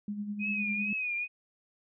sine tone with tremolo, 206.5 Hz, G#3, 10 cents flat, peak -31 dBFS, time 0.08-0.93 s, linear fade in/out 2 ms, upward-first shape sine, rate 9.9 Hz, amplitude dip 55%
sine tone with vibrato, 2489 Hz, D#7, in tune, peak -30 dBFS, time 0.39-1.28 s, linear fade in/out 50 ms, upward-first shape triangle, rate 2.3 Hz, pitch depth 80 cents each way
effects none

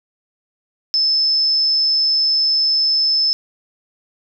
sine tone, 5250 Hz, E8, 8 cents flat, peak -13 dBFS, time 0.94-3.33 s, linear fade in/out 0 ms, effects none

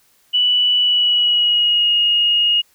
sine tone with pitch glide, 2960 to 2866 Hz, F#7 to F7, 0 to +44 cents, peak -12 dBFS, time 0.33-2.62 s, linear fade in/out 20 ms, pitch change -56 cents, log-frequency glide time 0.78-1.93 s, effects white hiss -57 dBFS RMS until 2.74 s

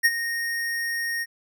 square tone with ADSR envelope, 1857 Hz, A#6, 7 cents flat, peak -14 dBFS, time 0.03-1.26 s, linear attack 24 ms, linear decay 41 ms, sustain -12 dB, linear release 39 ms, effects none

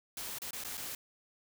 white noise with dropouts, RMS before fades -41 dBFS, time 0.17-0.95 s, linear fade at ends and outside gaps 2 ms, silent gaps 0.386-0.418 / 0.508-0.531 / 0.638-0.647 / 0.772-0.776 s, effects none

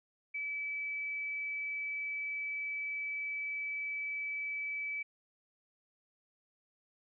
sine tone with frequency modulation, 2300 Hz, D7, 37 cents flat, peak -35 dBFS, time 0.34-5.03 s, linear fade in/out 10 ms, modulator 23.3 Hz, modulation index 0.29, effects none

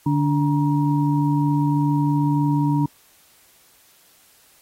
sine tone cluster, 147.4 / 289.4 / 946 Hz, D3 / D4 / A#5, +7 / -25 / +25 cents, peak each -19 / -20 / -27 dBFS, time 0.06-2.86 s, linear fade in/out 5 ms, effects white hiss -55 dBFS RMS until 4.61 s + AAC 48 kbps

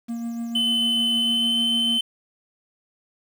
triangle tone with tremolo, 233.1 Hz, A#3, in tune, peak -23 dBFS, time 0.08-1.99 s, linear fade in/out 20 ms, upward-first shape triangle, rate 6.7 Hz, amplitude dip 35%
triangle tone with pitch glide, 3036 to 3068 Hz, F#7 to G7, +44 to -38 cents, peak -18 dBFS, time 0.55-2.01 s, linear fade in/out 5 ms, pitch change +18 cents, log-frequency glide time 1.16-1.61 s
effects 8-bit

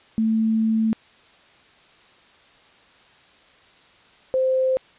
sine tone pair in turn, 221.6 / 520.7 Hz, A3 / C5, +13 / -8 cents, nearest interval octave + minor third, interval 1479 cents, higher second, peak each -17 dBFS, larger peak neither, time 0.18-0.93 / 4.34-4.77 s, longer first, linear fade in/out 0 ms, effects white hiss -53 dBFS RMS until 4.98 s + resampled to 8000 Hz

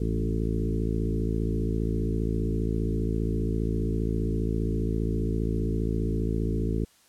harmonic tone with a mistuned harmonic, 55 Hz, A1, in tune, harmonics 1 / 2 / 3 / 4 / 5 / 6 / 7 / 8, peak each -28 / -31 / -33 / -34 / -35 / -36 / -36 / -37 dBFS, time 0-6.85 s, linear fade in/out 5 ms, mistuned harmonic 3, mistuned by +23 cents, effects white hiss -60 dBFS RMS until 7.08 s + low-pass 11000 Hz 12 dB/octave

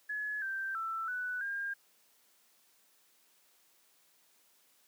sine tone with pitch steps, 1698 / 1567 / 1331 / 1488 / 1609 Hz, G#6 / G6 / E6 / F#6 / G6, +38 / -1 / +16 / +9 / +45 cents, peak -34 dBFS, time 0.09-1.74 s, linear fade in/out 10 ms, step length 330 ms, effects white hiss -68 dBFS RMS until 4.87 s + high-pass 200 Hz 12 dB/octave

